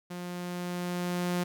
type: tone with level ramp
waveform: sawtooth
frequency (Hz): 177.3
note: F3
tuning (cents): +26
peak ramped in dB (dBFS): -33 to -23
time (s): 0.1-1.44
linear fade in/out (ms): 10
effects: none